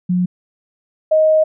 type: tone pair in turn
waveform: sine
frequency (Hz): 180 / 626.1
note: F#3 / D#5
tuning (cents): -47 / +11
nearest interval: octave + minor seventh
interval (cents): 2158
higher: second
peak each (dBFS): -13 / -9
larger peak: second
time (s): 0.09-0.26 / 1.11-1.44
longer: second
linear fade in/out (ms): 10
effects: none